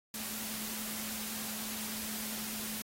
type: tone in noise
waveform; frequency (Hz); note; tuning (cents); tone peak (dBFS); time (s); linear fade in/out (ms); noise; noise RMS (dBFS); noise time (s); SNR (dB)
sine; 217; A3; -24; -45; 0.14-2.82; 2; white; -40; 0.14-2.82; -8
effects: AAC 48 kbps